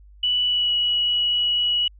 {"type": "tone with pitch glide", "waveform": "sine", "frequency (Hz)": [2960, 2926], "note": ["F#7", "F#7"], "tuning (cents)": [0, -20], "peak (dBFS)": -18, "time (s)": [0.23, 1.88], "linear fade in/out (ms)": 5, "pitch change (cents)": -20, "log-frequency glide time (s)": [0.46, 0.72], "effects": ["added 50 Hz sine -45 dBFS peak until 1.99 s"]}